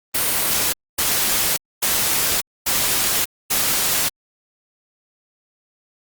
white noise bursts, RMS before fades -19 dBFS, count 5, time 0.14-4.09 s, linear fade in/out 10 ms, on 590 ms, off 250 ms, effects Opus 32 kbps

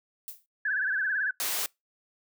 violet noise with exponential decay, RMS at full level -36 dBFS, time 0.28-0.46 s, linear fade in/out 0 ms, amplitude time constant 37 ms
sine tone with vibrato, 1613 Hz, G6, 49 cents sharp, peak -25 dBFS, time 0.65-1.31 s, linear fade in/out 5 ms, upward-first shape sine, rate 18 Hz, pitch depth 120 cents each way
white noise, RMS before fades -30 dBFS, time 1.4-1.66 s, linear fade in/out 0 ms
effects noise-tail reverb RT60 0.2 s tail -25 dB re dry + high-pass 400 Hz 12 dB/octave

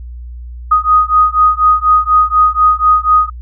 sine beating tone pair, 1244.5 / 1248.6 Hz, D#6 / D#6, 0 / +6 cents, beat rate 4.1 Hz, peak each -10 dBFS, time 0.71-3.3 s, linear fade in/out 10 ms, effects added 60 Hz sine -25 dBFS peak until 3.41 s

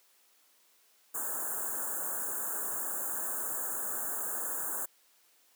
white band-stop noise, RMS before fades -35 dBFS, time 1.14-4.86 s, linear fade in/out 10 ms, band 1700 to 6800 Hz, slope 96 dB/octave, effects white hiss -66 dBFS RMS until 5.55 s + high-pass 300 Hz 12 dB/octave

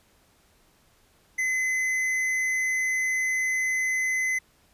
sine tone with tanh clipping, 2037 Hz, C7, 47 cents flat, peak -25 dBFS, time 1.38-4.39 s, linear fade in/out 10 ms, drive 11 dB, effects pink hiss -62 dBFS RMS until 4.73 s + resampled to 32000 Hz

